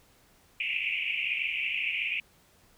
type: band-pass noise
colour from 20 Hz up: white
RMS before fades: -31 dBFS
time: 0.6-2.2 s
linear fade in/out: 2 ms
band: 2200 to 2800 Hz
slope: 96 dB/octave
effects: pink hiss -62 dBFS RMS until 2.77 s